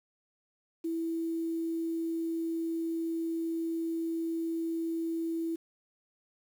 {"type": "tone with quantisation", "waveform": "sine", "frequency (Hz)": 329.8, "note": "E4", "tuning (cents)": 1, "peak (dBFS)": -30, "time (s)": [0.84, 5.56], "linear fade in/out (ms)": 10, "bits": 9, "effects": []}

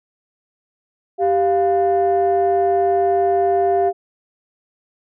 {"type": "tone pair together", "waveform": "sine", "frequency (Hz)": [392.2, 698.5], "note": ["G4", "F5"], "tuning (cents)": [1, 0], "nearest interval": "minor seventh", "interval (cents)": 999, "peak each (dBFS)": -15, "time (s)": [1.18, 3.93], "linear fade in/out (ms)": 50, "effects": ["tanh soft clip ceiling -9 dBFS"]}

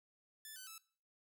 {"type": "tone with pitch steps", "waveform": "5% pulse", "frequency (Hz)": [1750, 1514.7, 1311], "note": ["A6", "F#6", "E6"], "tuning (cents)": [-10, 40, -10], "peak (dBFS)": -39, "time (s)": [0.45, 0.78], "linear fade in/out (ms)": 2, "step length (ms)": 110, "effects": ["noise-tail reverb RT60 0.5 s tail -20 dB re dry"]}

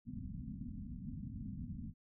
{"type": "low-pass noise", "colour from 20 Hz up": "white", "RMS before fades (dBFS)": -45, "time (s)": [0.05, 1.94], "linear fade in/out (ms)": 50, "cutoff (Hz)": 260, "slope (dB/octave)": 96, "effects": []}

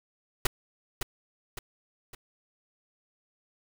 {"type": "noise with echo", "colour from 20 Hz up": "pink", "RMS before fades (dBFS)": -23, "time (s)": [0.45, 0.47], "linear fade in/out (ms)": 5, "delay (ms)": 560, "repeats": 3, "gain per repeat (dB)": -7, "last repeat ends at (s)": 2.15, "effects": []}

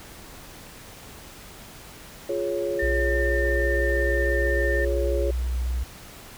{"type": "chord", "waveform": "sine", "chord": "Db major", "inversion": "first", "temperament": "equal", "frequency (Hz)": [349.2, 415.3, 554.4], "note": ["F4", "Ab4", "Db5"], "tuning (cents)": [0, 0, 0], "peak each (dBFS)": [-29, -29, -27], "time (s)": [2.29, 5.31], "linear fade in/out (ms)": 5}
{"type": "tone", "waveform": "sine", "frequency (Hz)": 1804, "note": "A6", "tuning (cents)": 43, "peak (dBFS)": -26, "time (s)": [2.79, 4.85], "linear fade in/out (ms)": 5}
{"type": "tone with pitch glide", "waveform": "sine", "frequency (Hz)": [60.9, 61.57], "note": ["B1", "B1"], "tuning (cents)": [-24, -5], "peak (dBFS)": -23, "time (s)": [2.82, 5.84], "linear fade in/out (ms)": 10, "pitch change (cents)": 19, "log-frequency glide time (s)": [3.11, 4.3]}
{"effects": ["pink hiss -44 dBFS RMS until 6.37 s"]}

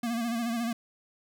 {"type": "tone with vibrato", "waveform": "square", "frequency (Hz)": 233.1, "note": "A#3", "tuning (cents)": 0, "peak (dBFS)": -29, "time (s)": [0.03, 0.73], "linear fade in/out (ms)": 5, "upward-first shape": "sine", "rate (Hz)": 14, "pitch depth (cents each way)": 58, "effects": []}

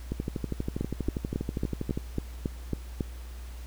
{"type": "two click trains", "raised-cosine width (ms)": 3, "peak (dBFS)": [-17, -15], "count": [24, 9], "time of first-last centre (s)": [[0.12, 1.975], [0.81, 3.008]], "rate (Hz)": [12.4, 3.64], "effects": ["added 60 Hz sine -38 dBFS peak until 3.66 s", "pink hiss -52 dBFS RMS until 3.66 s"]}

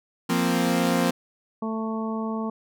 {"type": "chord", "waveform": "sawtooth", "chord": "F suspended fourth", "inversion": "none", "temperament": "equal", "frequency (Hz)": [174.61, 233.1, 261.6], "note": ["F3", "Bb3", "C4"], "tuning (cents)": [0, 0, 0], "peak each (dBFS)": -21, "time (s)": [0.29, 1.11], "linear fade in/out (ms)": 10}
{"type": "noise with exponential growth", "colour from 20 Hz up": "pink", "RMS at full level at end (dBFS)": -39, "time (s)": [0.55, 0.71], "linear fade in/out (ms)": 2, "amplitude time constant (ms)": 34}
{"type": "harmonic tone", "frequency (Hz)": 221.5, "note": "A3", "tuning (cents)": 12, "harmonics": [1, 2, 3, 4, 5], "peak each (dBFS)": [-27, -34, -37, -37, -36], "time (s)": [1.62, 2.5], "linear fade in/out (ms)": 5}
{"effects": []}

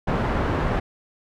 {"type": "low-pass noise", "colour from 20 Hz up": "pink", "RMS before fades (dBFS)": -23, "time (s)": [0.07, 0.8], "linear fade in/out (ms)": 10, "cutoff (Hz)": 1400, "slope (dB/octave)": 12, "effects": []}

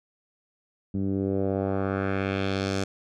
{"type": "tone with low-pass filter sweep", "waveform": "10% pulse", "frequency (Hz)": 97.1, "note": "G2", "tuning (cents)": -16, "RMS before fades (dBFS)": -27, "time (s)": [0.94, 2.84], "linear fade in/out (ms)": 5, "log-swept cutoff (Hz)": [220, 7000], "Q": 1.6, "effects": []}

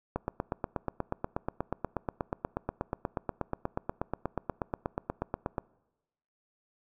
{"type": "click train", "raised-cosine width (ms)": 1, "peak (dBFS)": -16, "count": 46, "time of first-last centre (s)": [0.16, 5.582], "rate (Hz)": 8.3, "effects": ["noise-tail reverb RT60 1.0 s tail -24 dB re dry"]}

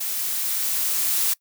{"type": "noise with level ramp", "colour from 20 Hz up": "blue", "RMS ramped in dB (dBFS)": [-27, -21], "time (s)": [0, 1.34], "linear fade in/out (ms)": 10, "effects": ["noise-tail reverb RT60 0.1 s tail -23 dB re dry"]}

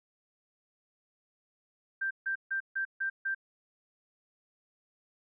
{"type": "tone bursts", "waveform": "sine", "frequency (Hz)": 1574, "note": "G6", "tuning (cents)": 7, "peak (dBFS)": -29, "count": 6, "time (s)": [2.01, 3.348], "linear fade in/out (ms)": 10, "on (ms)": 98, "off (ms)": 150, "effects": []}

